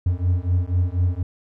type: beating tone pair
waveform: triangle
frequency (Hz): 87.31 / 91.41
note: F2 / F#2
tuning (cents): 0 / -20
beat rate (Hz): 4.1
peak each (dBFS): -19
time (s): 0.06-1.23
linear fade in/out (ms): 5
effects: none